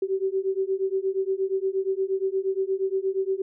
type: beating tone pair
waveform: sine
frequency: 380 / 388.5 Hz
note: F#4 / G4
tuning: +46 / -16 cents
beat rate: 8.5 Hz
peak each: -26 dBFS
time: 0.02-3.42 s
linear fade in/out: 5 ms
effects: none